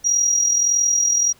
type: tone with amplitude modulation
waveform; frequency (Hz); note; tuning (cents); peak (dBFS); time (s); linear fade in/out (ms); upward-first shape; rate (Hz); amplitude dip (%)
sine; 5730; F8; +44; -11; 0.04-1.33; 20; sine; 41.6; 60
effects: tanh soft clip ceiling -10 dBFS + pink hiss -53 dBFS RMS until 1.39 s